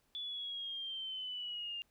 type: linear sweep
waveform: sine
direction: down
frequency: 3456 to 2794 Hz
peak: -39 dBFS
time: 0.15-1.82 s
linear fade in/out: 0 ms
effects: pink hiss -75 dBFS RMS until 1.9 s